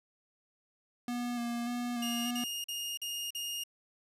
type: tone with vibrato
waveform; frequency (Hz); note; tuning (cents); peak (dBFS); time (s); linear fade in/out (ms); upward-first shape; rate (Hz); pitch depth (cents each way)
square; 239.7; A#3; +48; -34; 1.08-2.44; 2; square; 1.7; 20
type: tone bursts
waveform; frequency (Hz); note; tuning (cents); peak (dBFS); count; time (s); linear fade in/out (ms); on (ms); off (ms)
sawtooth; 2844; F7; +31; -32; 5; 2.02-3.638; 5; 290; 42
effects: resampled to 32000 Hz + 10-bit

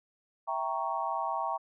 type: chord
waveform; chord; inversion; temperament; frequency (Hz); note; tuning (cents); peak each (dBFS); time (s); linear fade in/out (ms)
sine; E diminished seventh; none; equal; 659.3 / 784 / 932.3 / 1108.7; E5 / G5 / Bb5 / Db6; 0 / 0 / 0 / 0; -37 / -35 / -34 / -35; 0.47-1.58; 20
effects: none

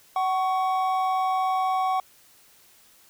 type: tone pair together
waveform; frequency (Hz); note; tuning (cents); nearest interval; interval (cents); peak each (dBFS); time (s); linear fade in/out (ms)
triangle; 752.7 / 1108.7; F#5 / C#6; +29 / 0; perfect fifth; 671; -21 / -25; 0.16-2; 2
effects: white hiss -56 dBFS RMS until 3.09 s

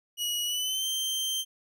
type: tone with pitch glide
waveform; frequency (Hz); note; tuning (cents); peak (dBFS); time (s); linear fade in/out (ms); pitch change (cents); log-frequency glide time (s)
sawtooth; 2910 to 3137; F#7 to G7; -29 to +1; -25; 0.17-1.45; 50; +130; 0.44-0.87
effects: none

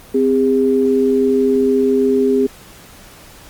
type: tone pair together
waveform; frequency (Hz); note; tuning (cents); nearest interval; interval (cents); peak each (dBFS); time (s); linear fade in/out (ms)
sine; 259.3 / 405.6; C4 / G#4; -15 / -41; minor sixth; 774; -15 / -13; 0.14-2.47; 10
effects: pink hiss -41 dBFS RMS until 3.49 s + Opus 32 kbps

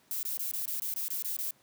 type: noise bursts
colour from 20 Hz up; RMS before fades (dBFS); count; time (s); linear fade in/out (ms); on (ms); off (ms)
violet; -34; 10; 0.11-1.508; 0; 120; 22
effects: pink hiss -65 dBFS RMS until 1.62 s + high-pass 150 Hz 12 dB/octave

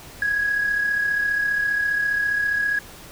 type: tone with amplitude modulation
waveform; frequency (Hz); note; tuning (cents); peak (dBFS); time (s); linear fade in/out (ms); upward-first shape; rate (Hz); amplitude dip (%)
sine; 1661.2; G#6; 0; -16; 0.22-2.79; 2; sine; 34.9; 50
effects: tanh soft clip ceiling -14 dBFS + pink hiss -42 dBFS RMS until 3.11 s

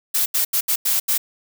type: noise bursts at uneven times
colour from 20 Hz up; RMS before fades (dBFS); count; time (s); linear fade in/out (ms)
blue; -19; 6; 0.14-0.26 / 0.34-0.45 / 0.53-0.61 / 0.68-0.76 / 0.85-1 / 1.08-1.18; 10
effects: none

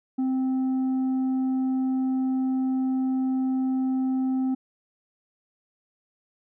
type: tone with tanh clipping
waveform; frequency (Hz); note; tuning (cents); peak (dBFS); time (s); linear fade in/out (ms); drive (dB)
sine; 260.9; C4; -5; -23; 0.18-4.55; 10; 4
effects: none

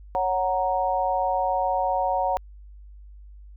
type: chord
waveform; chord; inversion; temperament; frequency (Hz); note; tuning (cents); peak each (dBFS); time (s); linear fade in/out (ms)
sine; F# major; second; equal; 554.4 / 740 / 932.3; C#5 / F#5 / A#5; 0 / 0 / 0; -27 / -24 / -26; 0.15-2.37; 0
effects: added 50 Hz sine -42 dBFS peak until 3.56 s

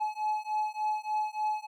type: beating tone pair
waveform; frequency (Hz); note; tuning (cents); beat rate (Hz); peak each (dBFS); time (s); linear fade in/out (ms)
triangle; 852 / 855.4; G#5 / A5; +44 / -49; 3.4; -30; 0-1.67; 20
effects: none

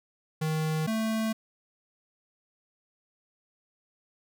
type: tone pair in turn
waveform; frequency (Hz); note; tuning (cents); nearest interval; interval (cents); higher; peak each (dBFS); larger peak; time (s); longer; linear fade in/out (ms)
square; 156.8 / 221.2; D#3 / A3; +14 / +9; tritone; 595; second; -27; neither; 0.41-0.87 / 0.87-1.33; neither; 10
effects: none

